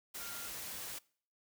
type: tone in noise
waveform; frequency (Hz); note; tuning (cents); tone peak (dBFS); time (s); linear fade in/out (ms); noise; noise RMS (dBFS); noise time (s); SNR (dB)
sine; 1396.9; F6; 0; -51; 0.19-0.48; 10; white; -44; 0.14-0.99; -10
effects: noise-tail reverb RT60 0.5 s tail -23 dB re dry